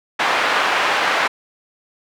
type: band-pass noise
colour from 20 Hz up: pink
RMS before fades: -18 dBFS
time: 0.19-1.28 s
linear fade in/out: 10 ms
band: 800 to 2400 Hz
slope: 12 dB/octave
effects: none